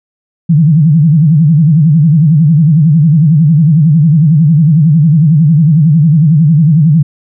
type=tone with vibrato; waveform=sine; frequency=155.56 Hz; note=D#3; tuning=in tune; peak=-3 dBFS; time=0.49-7.03 s; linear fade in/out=10 ms; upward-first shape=sine; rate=11 Hz; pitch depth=170 cents each way; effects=none